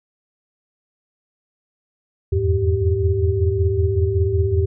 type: tone cluster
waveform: sine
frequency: 82.5 / 87.8 / 104.1 / 389.1 Hz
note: E2 / F2 / G#2 / G4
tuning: +2 / +10 / +5 / -13 cents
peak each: -21 dBFS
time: 2.32-4.66 s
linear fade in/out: 10 ms
effects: none

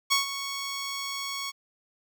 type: tone with ADSR envelope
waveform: 10% pulse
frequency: 1109 Hz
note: C#6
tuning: in tune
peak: -11 dBFS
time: 0.1-1.52 s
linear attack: 22 ms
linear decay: 130 ms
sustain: -12 dB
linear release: 30 ms
effects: none

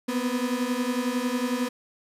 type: beating tone pair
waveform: 35% pulse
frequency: 242.5 / 253.5 Hz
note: B3 / B3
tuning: -31 / +45 cents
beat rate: 11 Hz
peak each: -26 dBFS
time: 0.08-1.69 s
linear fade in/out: 10 ms
effects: resampled to 32000 Hz + 10-bit

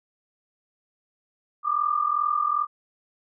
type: tone pair together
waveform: sine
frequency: 1174.7 / 1217.2 Hz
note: D6 / D#6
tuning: 0 / -38 cents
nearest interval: minor second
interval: 62 cents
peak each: -24 / -24 dBFS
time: 1.63-2.67 s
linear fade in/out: 50 ms
effects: none

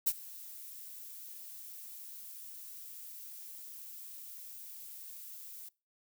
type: noise with ADSR envelope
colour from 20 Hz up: violet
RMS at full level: -27 dBFS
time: 0.06-5.69 s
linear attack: 17 ms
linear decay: 48 ms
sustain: -21 dB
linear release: 8 ms
effects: noise-tail reverb RT60 0.3 s tail -23 dB re dry

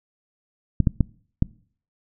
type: clicks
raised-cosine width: 5 ms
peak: -5 dBFS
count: 4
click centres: 0.803 / 0.872 / 1.007 / 1.424 s
effects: noise-tail reverb RT60 0.5 s tail -23 dB re dry

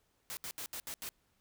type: noise bursts at uneven times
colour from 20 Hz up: white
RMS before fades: -42 dBFS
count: 6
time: 0.3-0.37 / 0.44-0.51 / 0.58-0.66 / 0.73-0.8 / 0.87-0.94 / 1.02-1.09 s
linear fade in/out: 0 ms
effects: pink hiss -75 dBFS RMS until 1.4 s

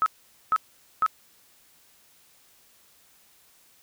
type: tone bursts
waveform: sine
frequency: 1286 Hz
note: E6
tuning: 43 cents flat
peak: -18 dBFS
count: 3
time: 0.02-1.063 s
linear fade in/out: 0 ms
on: 41 ms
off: 460 ms
effects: white hiss -59 dBFS RMS until 3.82 s

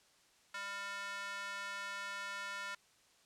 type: tone with high-pass filter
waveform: square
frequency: 199.7 Hz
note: G3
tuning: 32 cents sharp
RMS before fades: -43 dBFS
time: 0.54-2.75 s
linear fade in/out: 5 ms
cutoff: 1400 Hz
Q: 2.1
effects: white hiss -68 dBFS RMS until 3.25 s + low-pass 8000 Hz 12 dB/octave

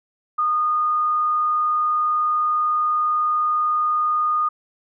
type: tone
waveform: sine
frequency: 1227 Hz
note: D#6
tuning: 25 cents flat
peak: -17 dBFS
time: 0.38-4.49 s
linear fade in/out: 10 ms
effects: none

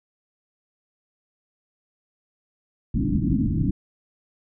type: low-pass noise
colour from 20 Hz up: white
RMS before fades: -22 dBFS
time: 2.94-3.71 s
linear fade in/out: 10 ms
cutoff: 310 Hz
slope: 96 dB/octave
effects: none

